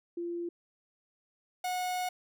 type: tone pair in turn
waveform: sine / 45% pulse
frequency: 344.2 / 729.3 Hz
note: F4 / F#5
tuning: -25 / -25 cents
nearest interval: octave + minor second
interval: 1300 cents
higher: second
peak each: -33 / -31 dBFS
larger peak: second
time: 0.17-0.49 / 1.64-2.09 s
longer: second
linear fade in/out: 5 ms
effects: none